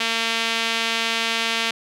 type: tone with band-pass filter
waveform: sawtooth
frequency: 227.7 Hz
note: A#3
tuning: 40 cents flat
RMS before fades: -23 dBFS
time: 0-1.71 s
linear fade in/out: 5 ms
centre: 3100 Hz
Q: 1.5
effects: none